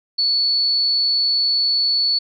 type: tone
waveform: sine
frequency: 4435 Hz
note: C#8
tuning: in tune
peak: -15 dBFS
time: 0.18-2.19 s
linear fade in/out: 10 ms
effects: none